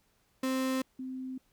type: tone pair in turn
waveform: 35% pulse / sine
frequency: 261.6 / 259.3 Hz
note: C4 / C4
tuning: 0 / -15 cents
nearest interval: unison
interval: 15 cents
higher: first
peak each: -27 / -36 dBFS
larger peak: first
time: 0.43-0.82 / 0.99-1.38 s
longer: neither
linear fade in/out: 5 ms
effects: pink hiss -71 dBFS RMS until 1.52 s